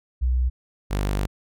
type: tone pair in turn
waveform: sine / sawtooth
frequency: 62.5 / 49.61 Hz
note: B1 / G1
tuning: +21 / +21 cents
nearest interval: major third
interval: 400 cents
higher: first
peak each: -18 dBFS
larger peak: neither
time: 0.21-0.5 / 0.9-1.27 s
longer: second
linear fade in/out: 20 ms
effects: none